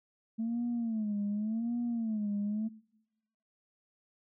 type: tone with vibrato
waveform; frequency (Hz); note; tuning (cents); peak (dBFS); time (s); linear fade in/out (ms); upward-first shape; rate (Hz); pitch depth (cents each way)
sine; 220.9; A3; +7; -29; 0.38-2.69; 20; sine; 0.88; 140
effects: noise-tail reverb RT60 1.0 s tail -24 dB re dry + tanh soft clip ceiling -27 dBFS